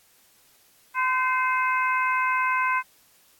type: harmonic tone with a mistuned harmonic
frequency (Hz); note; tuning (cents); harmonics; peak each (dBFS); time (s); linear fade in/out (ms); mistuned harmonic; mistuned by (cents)
512; C5; -38; 2 / 3 / 4 / 5; -23 / -27 / -29 / -31; 0.94-2.83; 50; 4; +42
effects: white hiss -59 dBFS RMS until 3.39 s + AAC 64 kbps